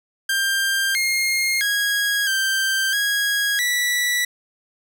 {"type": "tone with pitch steps", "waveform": "sawtooth", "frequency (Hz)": [1589, 2134, 1648, 1568, 1650, 1956], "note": ["G6", "C7", "G#6", "G6", "G#6", "B6"], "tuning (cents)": [23, 34, -14, 0, -12, -17], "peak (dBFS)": -15, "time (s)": [0.29, 4.25], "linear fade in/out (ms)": 5, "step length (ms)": 660, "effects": []}